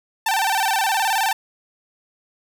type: tone with vibrato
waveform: sawtooth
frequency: 830.6 Hz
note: G#5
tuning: in tune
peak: -14 dBFS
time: 0.26-1.33 s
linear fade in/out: 5 ms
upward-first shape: square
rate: 19 Hz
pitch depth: 120 cents each way
effects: none